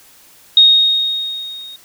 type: tone with level ramp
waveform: sine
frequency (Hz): 3729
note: A#7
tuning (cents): 0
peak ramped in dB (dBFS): -3 to -31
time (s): 0.57-1.76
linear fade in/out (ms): 2
effects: white hiss -46 dBFS RMS until 1.84 s